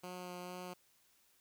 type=tone with vibrato; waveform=10% pulse; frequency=179.9 Hz; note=F#3; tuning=48 cents flat; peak=-36 dBFS; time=0.03-0.74 s; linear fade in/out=10 ms; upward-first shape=sine; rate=2.2 Hz; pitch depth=12 cents each way; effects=white hiss -71 dBFS RMS until 1.4 s